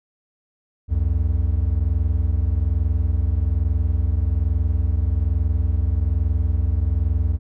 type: tone pair together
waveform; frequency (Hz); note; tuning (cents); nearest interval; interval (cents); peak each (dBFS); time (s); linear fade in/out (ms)
triangle; 65.41 / 86.58; C2 / F2; 0 / -14; perfect fourth; 486; -18; 0.88-7.39; 50
effects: none